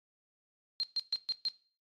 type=tone bursts; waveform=sine; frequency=4186 Hz; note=C8; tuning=in tune; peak=-29 dBFS; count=5; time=0.8-1.485 s; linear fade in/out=0 ms; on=33 ms; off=130 ms; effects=noise-tail reverb RT60 0.4 s tail -17 dB re dry + AAC 32 kbps